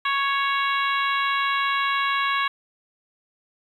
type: harmonic tone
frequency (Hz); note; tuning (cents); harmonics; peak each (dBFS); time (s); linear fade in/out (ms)
554.4; C#5; 0; 2 / 3 / 4 / 5 / 6 / 7; -23 / -27 / -29 / -31 / -33 / -34; 0.05-2.48; 5
effects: 9-bit